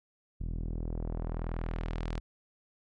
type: tone with low-pass filter sweep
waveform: sawtooth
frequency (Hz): 40.76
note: E1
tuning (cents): -19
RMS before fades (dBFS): -35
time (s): 0.4-2.2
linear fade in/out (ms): 10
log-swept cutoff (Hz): 190 to 5600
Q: 0.87
effects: none